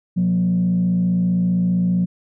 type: tone with frequency modulation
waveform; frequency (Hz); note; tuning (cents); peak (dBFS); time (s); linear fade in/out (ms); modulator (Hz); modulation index
sine; 180; F#3; -47; -14; 0.16-2.06; 20; 55.3; 0.46
effects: tanh soft clip ceiling -11 dBFS